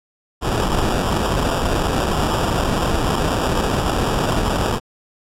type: noise with sample-and-hold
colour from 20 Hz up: pink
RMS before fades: -19 dBFS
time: 0.41-4.8 s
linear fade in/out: 50 ms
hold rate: 2100 Hz
effects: low-pass 11000 Hz 12 dB/octave